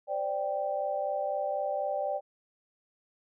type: chord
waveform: sine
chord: C suspended second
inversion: none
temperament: equal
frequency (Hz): 523.3 / 587.3 / 784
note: C5 / D5 / G5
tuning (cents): 0 / 0 / 0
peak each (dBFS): -37 / -31 / -33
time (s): 0.07-2.21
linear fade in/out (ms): 50
effects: none